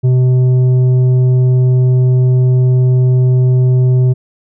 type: tone with tanh clipping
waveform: sine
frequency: 127.2 Hz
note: C3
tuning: 48 cents flat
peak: -8 dBFS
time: 0.03-4.14 s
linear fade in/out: 20 ms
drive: 7 dB
effects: none